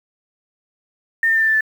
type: tone with pitch steps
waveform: sine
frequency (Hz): 1819 / 1805.4 / 1791.9 / 1778.5 / 1765.2 / 1752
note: A#6 / A6 / A6 / A6 / A6 / A6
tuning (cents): -43 / +44 / +31 / +18 / +5 / -8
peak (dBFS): -13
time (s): 1.23-1.608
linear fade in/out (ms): 2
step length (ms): 63
effects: 7-bit